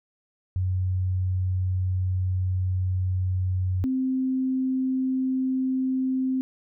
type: tone pair in turn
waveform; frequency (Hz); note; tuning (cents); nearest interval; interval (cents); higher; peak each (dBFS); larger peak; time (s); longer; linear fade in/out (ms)
sine; 92.5 / 260.6; F#2 / C4; 0 / -7; octave + tritone; 1793; second; -22; neither; 0.56-3.84 / 3.84-6.41; first; 0
effects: none